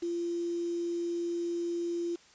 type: tone with quantisation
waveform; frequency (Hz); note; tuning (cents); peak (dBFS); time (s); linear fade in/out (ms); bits
sine; 343.1; F4; -31; -30; 0.02-2.16; 10; 8
effects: white hiss -59 dBFS RMS until 2.34 s + resampled to 16000 Hz